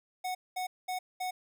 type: tone bursts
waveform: square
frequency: 737 Hz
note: F#5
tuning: 7 cents flat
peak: -33 dBFS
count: 4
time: 0.24-1.31 s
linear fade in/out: 10 ms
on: 110 ms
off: 210 ms
effects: none